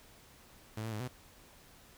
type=tone with pitch steps; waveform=sawtooth; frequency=109.2 / 112.6 / 106.1 / 125.8 Hz; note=A2 / A2 / G#2 / B2; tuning=-13 / +40 / +38 / +32 cents; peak=-33 dBFS; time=0.77-1.078 s; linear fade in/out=5 ms; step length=77 ms; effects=pink hiss -59 dBFS RMS until 1.97 s